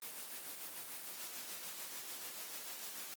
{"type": "noise with tremolo", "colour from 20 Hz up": "white", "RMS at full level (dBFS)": -45, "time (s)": [0.02, 3.14], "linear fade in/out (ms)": 2, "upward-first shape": "sine", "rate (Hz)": 6.8, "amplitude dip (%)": 35, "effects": ["high-pass 200 Hz 12 dB/octave", "Opus 24 kbps"]}